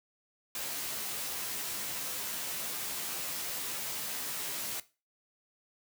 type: noise with comb filter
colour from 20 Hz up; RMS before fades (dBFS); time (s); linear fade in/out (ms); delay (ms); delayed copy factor
white; -37; 0.55-4.8; 2; 14; +0.75
effects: noise-tail reverb RT60 0.3 s tail -17 dB re dry + high-pass 100 Hz 12 dB/octave